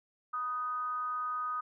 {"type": "tone with frequency modulation", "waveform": "sine", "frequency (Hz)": 1244.5, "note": "D#6", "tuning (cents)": 0, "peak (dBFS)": -32, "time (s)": [0.33, 1.61], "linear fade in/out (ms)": 10, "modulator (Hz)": 261, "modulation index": 0.35, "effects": []}